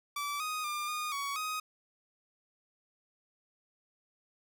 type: tone with pitch steps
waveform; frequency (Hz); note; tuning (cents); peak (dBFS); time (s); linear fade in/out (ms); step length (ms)
sawtooth; 1158 / 1247 / 1198 / 1225 / 1123 / 1254; D6 / D#6 / D6 / D#6 / C#6 / D#6; -25 / +3 / +34 / -27 / +22 / +13; -30; 0.16-1.6; 5; 240
effects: none